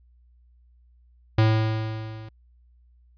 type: tone with level ramp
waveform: square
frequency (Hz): 110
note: A2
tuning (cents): 0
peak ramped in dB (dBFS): -15 to -39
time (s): 1.38-2.29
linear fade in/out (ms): 5
effects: added 60 Hz sine -54 dBFS peak until 3.17 s + resampled to 11025 Hz